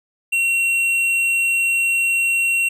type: tone with tanh clipping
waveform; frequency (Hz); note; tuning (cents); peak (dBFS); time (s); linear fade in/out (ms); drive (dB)
sine; 2734; F7; -37; -17; 0.32-2.69; 10; 9
effects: none